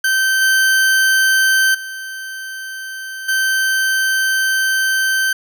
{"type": "tone with level steps", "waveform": "40% pulse", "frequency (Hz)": 1550, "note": "G6", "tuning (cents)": -20, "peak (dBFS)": [-12, -10, -25, -13], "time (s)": [0.04, 5.33], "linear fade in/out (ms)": 5, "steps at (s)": [0.41, 1.74, 3.28], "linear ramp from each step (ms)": 10, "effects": []}